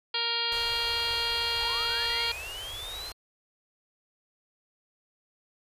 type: harmonic tone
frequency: 466.8 Hz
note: A#4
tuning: 2 cents sharp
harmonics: 1 / 2 / 3 / 4 / 5 / 6 / 7 / 8 / 9 / 10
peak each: -41 / -37 / -38 / -40 / -39 / -35 / -32 / -42 / -32 / -37 dBFS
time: 0.14-2.32 s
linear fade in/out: 5 ms
type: band-stop noise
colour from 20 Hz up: pink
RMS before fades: -42 dBFS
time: 0.52-3.12 s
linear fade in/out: 0 ms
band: 100 to 430 Hz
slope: 24 dB/octave
type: linear sweep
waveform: triangle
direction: up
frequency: 765 to 4227 Hz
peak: -36 dBFS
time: 1.59-3.13 s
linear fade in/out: 50 ms
effects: resampled to 32000 Hz